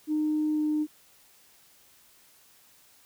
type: tone with pitch glide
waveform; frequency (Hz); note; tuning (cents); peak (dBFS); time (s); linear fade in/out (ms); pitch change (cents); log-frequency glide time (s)
sine; 305.8 to 303.9; D#4 to D#4; -30 to -41; -23; 0.07-0.87; 50; -11; 0.54-0.6
effects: tanh soft clip ceiling -19 dBFS + white hiss -59 dBFS RMS until 3.05 s